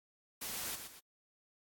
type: noise with echo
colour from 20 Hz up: white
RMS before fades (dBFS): -41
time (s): 0.41-0.76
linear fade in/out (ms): 10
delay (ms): 120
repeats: 2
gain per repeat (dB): -7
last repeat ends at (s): 1
effects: AAC 64 kbps